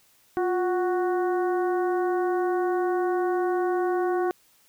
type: harmonic tone with a mistuned harmonic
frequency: 370 Hz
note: F#4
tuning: in tune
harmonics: 1 / 2 / 3 / 4 / 5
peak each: -23 / -29 / -35 / -37 / -46 dBFS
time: 0.37-4.31 s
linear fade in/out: 0 ms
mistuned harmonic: 1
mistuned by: -71 cents
effects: white hiss -61 dBFS RMS until 4.68 s